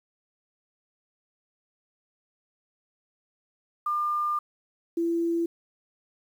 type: tone pair in turn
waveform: sine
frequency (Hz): 1200 / 336.7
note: D6 / E4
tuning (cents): +37 / +37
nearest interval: octave + minor seventh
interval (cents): 2200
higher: first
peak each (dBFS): -24 / -23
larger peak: second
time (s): 3.86-4.39 / 4.97-5.46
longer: first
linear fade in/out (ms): 5
effects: 9-bit